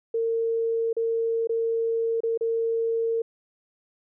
sine tone with dropouts, 456.5 Hz, A#4, 36 cents flat, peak -22 dBFS, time 0.14-3.22 s, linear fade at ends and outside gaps 5 ms, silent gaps 0.93-0.966 / 1.473-1.493 / 2.205-2.234 / 2.376-2.409 s, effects none

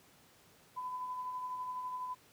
sine tone with tremolo, 1005 Hz, B5, 30 cents sharp, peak -36 dBFS, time 0.76-2.15 s, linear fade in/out 20 ms, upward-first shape sine, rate 12 Hz, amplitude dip 35%, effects pink hiss -63 dBFS RMS until 2.32 s + high-pass 100 Hz 12 dB/octave

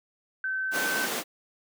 sine tone, 1537 Hz, G6, 35 cents flat, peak -27 dBFS, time 0.44-1.06 s, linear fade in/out 2 ms
pink high-pass noise, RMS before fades -31 dBFS, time 0.71-1.24 s, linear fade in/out 50 ms, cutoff 230 Hz, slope 24 dB/octave
effects none

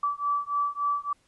sine beating tone pair, 1154 / 1157.5 Hz, D6 / D6, -31 / -25 cents, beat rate 3.5 Hz, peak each -28 dBFS, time 0.03-1.13 s, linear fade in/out 5 ms, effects pink hiss -66 dBFS RMS until 1.27 s + resampled to 24000 Hz

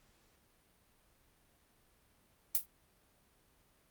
violet noise with exponential decay, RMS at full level -25 dBFS, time 2.55-2.66 s, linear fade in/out 0 ms, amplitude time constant 23 ms, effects pink hiss -70 dBFS RMS until 3.9 s + Opus 48 kbps

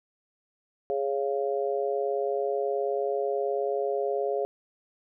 harmonic tone, 138.59 Hz, C#3, in tune, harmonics 3 / 4 / 5, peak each -28 / -30 / -32 dBFS, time 0.9-4.45 s, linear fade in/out 0 ms, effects none

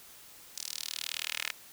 10% pulse tone with high-pass filter sweep, 38.89 Hz, D#1, in tune, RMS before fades -38 dBFS, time 0.55-1.52 s, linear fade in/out 20 ms, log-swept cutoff 5800 to 2100 Hz, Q 1.8, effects white hiss -53 dBFS RMS until 1.72 s

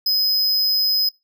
square tone, 5050 Hz, D#8, 25 cents sharp, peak -17 dBFS, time 0.06-1.09 s, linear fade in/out 5 ms, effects noise-tail reverb RT60 0.2 s tail -21 dB re dry

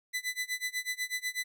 sawtooth tone with tremolo, 2000 Hz, B6, 21 cents sharp, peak -26 dBFS, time 0.13-1.44 s, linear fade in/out 20 ms, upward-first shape sine, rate 8.1 Hz, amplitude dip 95%, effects none

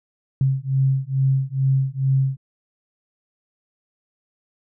sine beating tone pair, 133.1 / 135.4 Hz, C3 / C#3, +30 / -40 cents, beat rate 2.3 Hz, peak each -20 dBFS, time 0.41-2.37 s, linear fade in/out 2 ms, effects none

